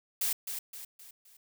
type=noise with echo; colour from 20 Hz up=blue; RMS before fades=-30 dBFS; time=0.21-0.33 s; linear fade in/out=5 ms; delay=260 ms; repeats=4; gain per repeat=-7 dB; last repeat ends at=1.37 s; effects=none